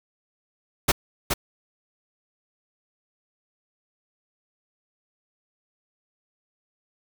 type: noise with echo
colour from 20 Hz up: pink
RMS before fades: -18 dBFS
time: 0.88-0.92 s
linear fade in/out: 10 ms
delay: 420 ms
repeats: 1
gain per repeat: -5 dB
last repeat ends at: 1.34 s
effects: none